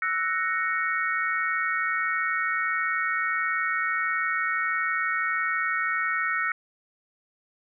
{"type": "chord", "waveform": "sine", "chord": "F# dominant seventh", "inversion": "third", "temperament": "equal", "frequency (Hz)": [1318.5, 1480, 1864.7, 2217], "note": ["E6", "F#6", "A#6", "C#7"], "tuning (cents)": [0, 0, 0, 0], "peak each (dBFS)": [-29, -30, -28, -31], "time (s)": [0.02, 6.52], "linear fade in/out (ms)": 2, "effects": []}